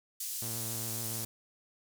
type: band-pass noise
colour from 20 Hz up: white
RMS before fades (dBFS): -38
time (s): 0.2-1.25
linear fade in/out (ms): 5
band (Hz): 5400 to 15000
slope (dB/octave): 12
type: tone with vibrato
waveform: sawtooth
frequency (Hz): 113.6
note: A#2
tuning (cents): -44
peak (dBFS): -36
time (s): 0.42-1.25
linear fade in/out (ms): 0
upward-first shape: square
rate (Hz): 7.3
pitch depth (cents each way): 24
effects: none